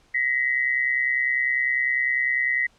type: tone pair together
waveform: sine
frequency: 1895 / 2025 Hz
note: A#6 / B6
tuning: +28 / +43 cents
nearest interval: minor second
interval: 115 cents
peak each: -23 dBFS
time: 0.14-2.67 s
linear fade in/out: 10 ms
effects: pink hiss -60 dBFS RMS until 2.78 s + low-pass 7000 Hz 12 dB/octave